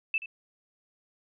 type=tone with echo; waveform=sine; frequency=2637 Hz; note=E7; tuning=in tune; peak=-24 dBFS; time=0.14-0.18 s; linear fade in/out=2 ms; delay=79 ms; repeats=1; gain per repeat=-13 dB; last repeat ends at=0.259 s; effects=none